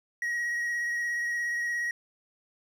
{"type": "tone with vibrato", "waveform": "triangle", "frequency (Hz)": 1900, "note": "A#6", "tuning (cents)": 33, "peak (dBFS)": -26, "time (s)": [0.22, 1.91], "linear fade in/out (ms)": 2, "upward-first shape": "triangle", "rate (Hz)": 17, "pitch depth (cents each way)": 20, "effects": []}